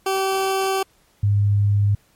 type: tone pair in turn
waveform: 20% pulse / sine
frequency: 385 / 101.97 Hz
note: G4 / G#2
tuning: -31 / -31 cents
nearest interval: octave + major seventh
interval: 2300 cents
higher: first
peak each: -14 dBFS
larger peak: neither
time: 0.06-0.83 / 1.23-1.95 s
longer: first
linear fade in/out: 5 ms
effects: pink hiss -59 dBFS RMS until 2.15 s + MP3 64 kbps